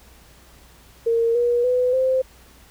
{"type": "tone with pitch steps", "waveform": "sine", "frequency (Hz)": [461.1, 480.1, 499.9, 520.6], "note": ["A#4", "B4", "B4", "C5"], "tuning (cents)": [-19, -49, 21, -9], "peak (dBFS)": -16, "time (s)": [1.06, 2.22], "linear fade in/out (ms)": 10, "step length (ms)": 290, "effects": ["added 60 Hz sine -51 dBFS peak until 2.7 s", "pink hiss -51 dBFS RMS until 2.7 s"]}